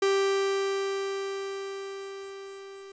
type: tone with level ramp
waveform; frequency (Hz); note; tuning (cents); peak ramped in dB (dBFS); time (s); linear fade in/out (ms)
45% pulse; 392; G4; 0; -21 to -43; 0.02-2.92; 5
effects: resampled to 16000 Hz + 10-bit